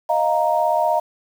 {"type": "chord", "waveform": "sine", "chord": "Eb suspended second", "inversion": "none", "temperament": "equal", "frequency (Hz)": [622.3, 698.5, 932.3], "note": ["Eb5", "F5", "Bb5"], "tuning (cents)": [0, 0, 0], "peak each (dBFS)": -20, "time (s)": [0.09, 1], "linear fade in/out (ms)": 10, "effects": ["7-bit"]}